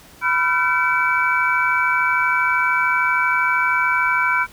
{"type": "tone cluster", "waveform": "sine", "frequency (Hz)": [993, 1373, 1526, 2296], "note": ["B5", "F6", "G6", "D7"], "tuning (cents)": [9, -30, -47, -40], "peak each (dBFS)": -21, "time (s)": [0.21, 4.47], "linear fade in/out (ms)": 50, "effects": ["pink hiss -46 dBFS RMS until 4.52 s"]}